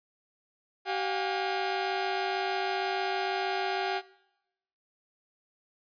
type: tone cluster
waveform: sawtooth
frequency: 383.3 / 711 / 813 Hz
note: G4 / F5 / G#5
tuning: -39 / +31 / -37 cents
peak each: -29 dBFS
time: 0.85-4.02 s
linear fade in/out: 50 ms
effects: noise-tail reverb RT60 0.9 s tail -21 dB re dry + resampled to 11025 Hz